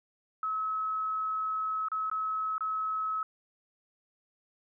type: tone with dropouts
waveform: sine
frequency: 1288 Hz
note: E6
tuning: 41 cents flat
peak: -29 dBFS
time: 0.43-3.23 s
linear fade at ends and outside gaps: 2 ms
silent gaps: 1.885-1.917 / 2.099-2.114 / 2.581-2.607 s
effects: none